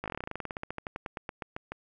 slowing click train, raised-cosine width 0.5 ms, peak -20 dBFS, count 27, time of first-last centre 0.04-1.72 s, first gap 18 ms, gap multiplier 1.09, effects none

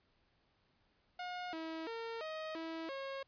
sawtooth tone with pitch steps, 719 / 322.8 / 457.5 / 629 / 325.6 / 544 Hz, F#5 / E4 / A#4 / D#5 / E4 / C#5, -50 / -36 / -32 / +19 / -21 / -33 cents, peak -37 dBFS, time 1.19-3.23 s, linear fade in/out 5 ms, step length 340 ms, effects pink hiss -75 dBFS RMS until 3.27 s + resampled to 11025 Hz

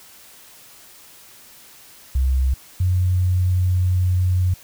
sine tone pair in turn, 65.41 / 91.11 Hz, C2 / F#2, 0 / -26 cents, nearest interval tritone, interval 574 cents, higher second, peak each -15 dBFS, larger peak neither, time 2.15-2.54 / 2.8-4.54 s, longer second, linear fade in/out 5 ms, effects white hiss -46 dBFS RMS until 4.63 s

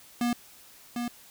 square tone with echo, 240 Hz, B3, 49 cents flat, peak -25 dBFS, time 0.21-0.33 s, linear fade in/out 2 ms, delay 750 ms, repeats 1, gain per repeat -5 dB, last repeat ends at 1.08 s, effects white hiss -53 dBFS RMS until 1.3 s

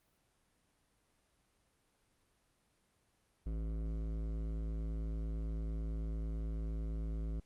triangle tone with hard clipping, 54.5 Hz, A1, 16 cents flat, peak -38 dBFS, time 3.46-7.4 s, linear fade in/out 5 ms, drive 18 dB, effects pink hiss -75 dBFS RMS until 7.45 s + Opus 32 kbps

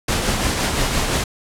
pink noise with tremolo, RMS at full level -18 dBFS, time 0.08-1.24 s, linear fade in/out 5 ms, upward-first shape triangle, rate 5.8 Hz, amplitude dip 40%, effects low-pass 10000 Hz 12 dB/octave

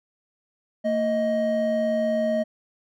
triangle tone pair together, 227.3 / 626 Hz, A#3 / D#5, -43 / +10 cents, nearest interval octave + tritone, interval 1753 cents, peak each -24 / -20 dBFS, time 0.84-2.44 s, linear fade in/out 20 ms, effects none

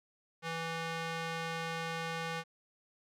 square tone with band-pass filter, 164.81 Hz, E3, in tune, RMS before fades -38 dBFS, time 0.42-2.44 s, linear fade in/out 50 ms, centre 1900 Hz, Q 0.62, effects none

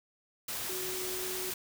sine tone in noise, 370 Hz, F#4, in tune, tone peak -39 dBFS, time 0.69-1.51 s, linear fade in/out 5 ms, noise white, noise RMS -37 dBFS, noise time 0.48-1.54 s, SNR -5 dB, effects none

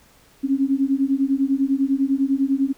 sine beating tone pair, 267.2 / 277.2 Hz, C4 / C#4, +36 / 0 cents, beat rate 10 Hz, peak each -20 dBFS, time 0.43-2.73 s, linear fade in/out 20 ms, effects pink hiss -54 dBFS RMS until 2.77 s

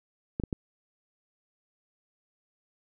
clicks, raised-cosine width 3 ms, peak -17 dBFS, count 3, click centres 0.399 / 0.437 / 0.528 s, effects none

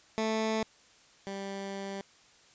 15% pulse tone pair in turn, 220 / 196.49 Hz, A3 / G3, 0 / +4 cents, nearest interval major second, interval 196 cents, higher first, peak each -22 / -30 dBFS, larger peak first, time 0.18-0.63 / 1.27-2.01 s, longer second, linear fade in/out 0 ms, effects white hiss -60 dBFS RMS until 2.54 s + resampled to 16000 Hz

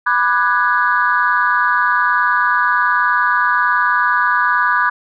sine chord, G# half-diminished seventh, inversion first, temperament equal with one note detuned, 987.8 / 1191.1 / 1480 / 1661.2 Hz, B5 / D6 / F#6 / G#6, 0 / +24 / 0 / 0 cents, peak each -17 dBFS, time 0.06-4.9 s, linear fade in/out 10 ms, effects tanh soft clip ceiling -2 dBFS

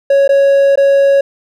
triangle tone with dropouts, 554.4 Hz, C#5, in tune, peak -4 dBFS, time 0.1-1.21 s, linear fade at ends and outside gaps 5 ms, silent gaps 0.278-0.291 / 0.757-0.774 s, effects none

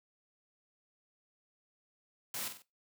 white noise with echo, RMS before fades -39 dBFS, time 2.34-2.48 s, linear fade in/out 2 ms, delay 47 ms, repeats 3, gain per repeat -7 dB, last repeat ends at 2.621 s, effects noise-tail reverb RT60 0.2 s tail -17 dB re dry + high-pass 100 Hz 12 dB/octave

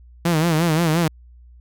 sawtooth tone with vibrato, 163.3 Hz, E3, 16 cents flat, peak -12 dBFS, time 0.25-1.08 s, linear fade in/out 5 ms, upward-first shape sine, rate 5.7 Hz, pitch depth 110 cents each way, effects added 60 Hz sine -43 dBFS peak until 1.6 s

